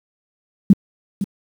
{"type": "tone with echo", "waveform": "sine", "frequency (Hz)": 196, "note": "G3", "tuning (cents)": 0, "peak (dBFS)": -5, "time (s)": [0.7, 0.73], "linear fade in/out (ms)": 2, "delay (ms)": 510, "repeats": 1, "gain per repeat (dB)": -12, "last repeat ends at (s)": 1.24, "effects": ["high-pass 80 Hz 12 dB/octave", "7-bit"]}